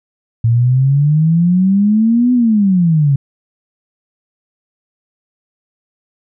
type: exponential two-way sweep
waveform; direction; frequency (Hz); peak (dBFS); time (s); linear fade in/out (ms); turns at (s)
sine; up then down; 113.1 to 251.9 to 135.2; -8; 0.44-3.16; 5; 2.33
effects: none